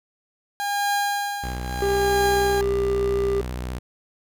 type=tone with tremolo; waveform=30% pulse; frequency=811 Hz; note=G#5; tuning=41 cents flat; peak=-17 dBFS; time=0.6-2.61 s; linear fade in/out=0 ms; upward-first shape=triangle; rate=0.75 Hz; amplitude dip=90%
type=tone with vibrato; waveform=sawtooth; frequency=62.2 Hz; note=B1; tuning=13 cents sharp; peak=-24 dBFS; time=1.43-3.79 s; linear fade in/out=10 ms; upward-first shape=square; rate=15 Hz; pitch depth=64 cents each way
type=tone; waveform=triangle; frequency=397.5 Hz; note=G4; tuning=24 cents sharp; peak=-18 dBFS; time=1.82-3.41 s; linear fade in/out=2 ms
effects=none